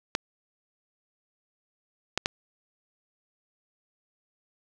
clicks, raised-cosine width 0.2 ms, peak -7 dBFS, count 3, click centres 0.151 / 2.176 / 2.259 s, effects none

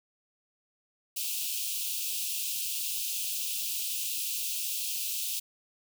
white high-pass noise, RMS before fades -33 dBFS, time 1.16-5.4 s, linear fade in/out 10 ms, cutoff 2500 Hz, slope 96 dB/octave, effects none

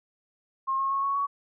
sine tone with pitch steps, 1071 / 1083.4 / 1096 / 1108.8 / 1121.7 Hz, C6 / C#6 / C#6 / C#6 / C#6, +40 / -40 / -20 / 0 / +20 cents, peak -24 dBFS, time 0.67-1.27 s, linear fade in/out 20 ms, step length 120 ms, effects none

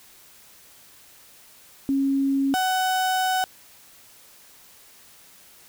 sine / 35% pulse tone pair in turn, 273.7 / 748.2 Hz, C#4 / F#5, -22 / +19 cents, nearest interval octave + perfect fourth, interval 1741 cents, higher second, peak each -19 dBFS, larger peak neither, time 1.89-2.54 / 2.54-3.44 s, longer second, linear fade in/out 0 ms, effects white hiss -51 dBFS RMS until 5.68 s

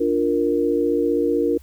sine chord, Bb major, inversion first, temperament equal, 293.7 / 349.2 / 466.2 Hz, D4 / F4 / Bb4, 0 / 0 / 0 cents, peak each -22 / -22 / -20 dBFS, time 0-1.58 s, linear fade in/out 10 ms, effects added 70 Hz sine -43 dBFS peak until 1.62 s + white hiss -56 dBFS RMS until 1.62 s

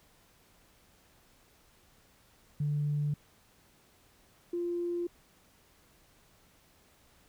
sine tone pair in turn, 147 / 347.3 Hz, D3 / F4, +2 / -10 cents, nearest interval octave + minor third, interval 1488 cents, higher second, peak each -27 / -30 dBFS, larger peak first, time 2.6-3.14 / 4.53-5.07 s, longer neither, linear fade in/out 5 ms, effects tanh soft clip ceiling -23 dBFS + pink hiss -64 dBFS RMS until 7.28 s

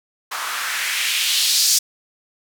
blue noise with band-pass filter sweep, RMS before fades -20 dBFS, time 0.31-1.79 s, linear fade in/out 10 ms, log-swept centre 1000 to 5600 Hz, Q 2, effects none

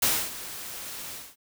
white noise with ADSR envelope, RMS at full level -22 dBFS, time 0.02-1.36 s, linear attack 7 ms, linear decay 270 ms, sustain -16 dB, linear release 230 ms, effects none

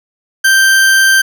40% pulse tone, 1568 Hz, G6, in tune, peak -5 dBFS, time 0.44-1.22 s, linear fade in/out 10 ms, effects none

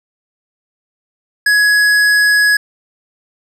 sine tone with hard clipping, 1677 Hz, G#6, 16 cents sharp, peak -10 dBFS, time 1.46-2.57 s, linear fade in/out 5 ms, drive 12 dB, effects none

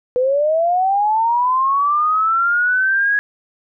sine linear sweep, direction up, 490 to 1672 Hz, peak -13 dBFS, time 0.16-3.19 s, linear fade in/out 0 ms, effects none

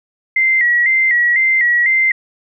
sine tone with vibrato, 2000 Hz, B6, 21 cents sharp, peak -10 dBFS, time 0.36-2.12 s, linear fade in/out 5 ms, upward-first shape square, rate 2 Hz, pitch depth 70 cents each way, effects none

